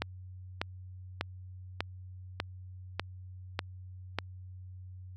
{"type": "click train", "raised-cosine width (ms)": 0.3, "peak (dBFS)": -14, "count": 8, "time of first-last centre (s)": [0.02, 4.187], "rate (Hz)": 1.68, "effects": ["added 92 Hz sine -44 dBFS peak until 5.16 s"]}